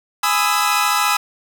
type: chord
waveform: sawtooth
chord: E major seventh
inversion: first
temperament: equal with one note detuned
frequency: 830.6 / 999.8 / 1244.5 / 1318.5 Hz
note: G#5 / B5 / D#6 / E6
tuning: 0 / +21 / 0 / 0 cents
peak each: -18 / -18 / -17 / -16 dBFS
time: 0.23-1.17 s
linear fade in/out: 5 ms
effects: none